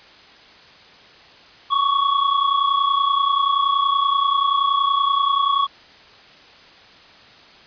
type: tone pair together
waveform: square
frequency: 1108.7 / 1139.2 Hz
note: C#6 / C#6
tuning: 0 / +47 cents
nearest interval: unison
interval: 47 cents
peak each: -18 / -22 dBFS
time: 1.7-5.67 s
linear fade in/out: 20 ms
effects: white hiss -46 dBFS RMS until 7.66 s + resampled to 11025 Hz